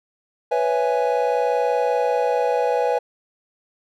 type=chord; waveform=triangle; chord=C# minor seventh; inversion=third; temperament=equal; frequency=493.9 / 554.4 / 659.3 / 830.6 Hz; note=B4 / C#5 / E5 / G#5; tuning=0 / 0 / 0 / 0 cents; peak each=-19 / -23 / -24 / -21 dBFS; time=0.51-2.99 s; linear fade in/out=10 ms; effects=none